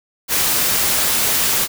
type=noise; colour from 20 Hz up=white; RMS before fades=-17 dBFS; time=0.28-1.68 s; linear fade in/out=50 ms; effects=none